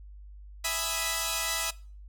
5% pulse chord, E major seventh, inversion none, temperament equal, 659.3 / 830.6 / 987.8 / 1244.5 Hz, E5 / G#5 / B5 / D#6, 0 / 0 / 0 / 0 cents, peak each -21 / -25 / -22 / -23 dBFS, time 0.64-1.71 s, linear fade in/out 10 ms, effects noise-tail reverb RT60 0.4 s tail -21 dB re dry + added 50 Hz sine -44 dBFS peak until 2.08 s

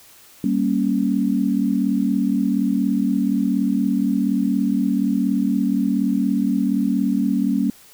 sine chord, G diminished, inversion none, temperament equal, 196 / 233.1 / 277.2 Hz, G3 / Bb3 / Db4, 0 / 0 / 0 cents, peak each -21 dBFS, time 0.44-7.7 s, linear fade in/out 2 ms, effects white hiss -48 dBFS RMS until 7.93 s

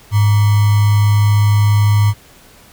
sine tone with sample-and-hold, 103.83 Hz, G#2, in tune, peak -8 dBFS, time 0.11-2.14 s, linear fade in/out 50 ms, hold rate 1050 Hz, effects pink hiss -44 dBFS RMS until 2.72 s

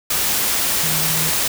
sine tone in noise, 158.1 Hz, D#3, 28 cents sharp, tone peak -26 dBFS, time 0.83-1.3 s, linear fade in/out 5 ms, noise white, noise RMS -19 dBFS, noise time 0.1-1.48 s, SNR -10 dB, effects none

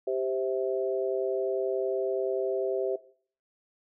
sine chord, C major, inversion second, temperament equal with one note detuned, 392 / 523.3 / 652.8 Hz, G4 / C5 / E5, 0 / 0 / -17 cents, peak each -29 / -32 / -33 dBFS, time 0.07-2.96 s, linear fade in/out 5 ms, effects noise-tail reverb RT60 0.5 s tail -17 dB re dry

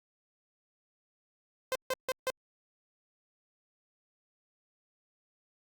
sawtooth tone bursts, 518 Hz, C5, 17 cents flat, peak -25 dBFS, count 4, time 1.72-2.302 s, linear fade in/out 0 ms, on 33 ms, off 150 ms, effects Opus 48 kbps

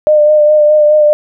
sine tone with vibrato, 603 Hz, D5, 46 cents sharp, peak -4 dBFS, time 0.07-1.13 s, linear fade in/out 0 ms, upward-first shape sine, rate 4.8 Hz, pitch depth 23 cents each way, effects none

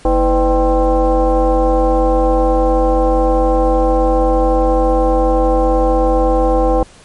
sine tone with frequency modulation, 230 Hz, A#3, 23 cents flat, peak -9 dBFS, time 0.05-6.83 s, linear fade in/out 2 ms, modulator 276 Hz, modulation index 2.2, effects pink hiss -43 dBFS RMS until 7.04 s + MP3 48 kbps

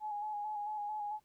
sine tone with vibrato, 839 Hz, G#5, 17 cents sharp, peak -36 dBFS, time 0-1.2 s, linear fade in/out 50 ms, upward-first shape square, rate 4.5 Hz, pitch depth 28 cents each way, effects pink hiss -75 dBFS RMS until 1.24 s

